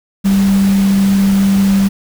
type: tone in noise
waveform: sine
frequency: 196 Hz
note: G3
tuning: in tune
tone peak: -8 dBFS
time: 0.24-1.89 s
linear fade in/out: 20 ms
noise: pink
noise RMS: -25 dBFS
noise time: 0.24-1.89 s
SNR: +14 dB
effects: none